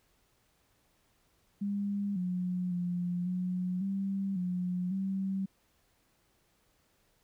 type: tone with pitch steps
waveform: sine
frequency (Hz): 201.6 / 180.7 / 176.8 / 181.7 / 195.3 / 180.1 / 192.6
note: G3 / F#3 / F3 / F#3 / G3 / F#3 / G3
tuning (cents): +49 / -41 / +22 / -31 / -6 / -46 / -30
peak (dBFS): -30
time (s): 1.61-5.46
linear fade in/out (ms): 10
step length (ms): 550
effects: pink hiss -71 dBFS RMS until 7.23 s